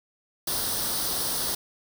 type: noise with comb filter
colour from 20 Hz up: white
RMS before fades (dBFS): -28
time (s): 0.47-1.55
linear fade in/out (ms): 5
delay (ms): 0.21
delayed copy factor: +0.7
effects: none